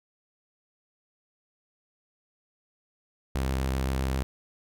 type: tone with vibrato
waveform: sawtooth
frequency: 66 Hz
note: C2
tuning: 16 cents sharp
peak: -22 dBFS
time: 3.35-4.23 s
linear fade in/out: 0 ms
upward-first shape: triangle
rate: 7.7 Hz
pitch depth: 22 cents each way
effects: none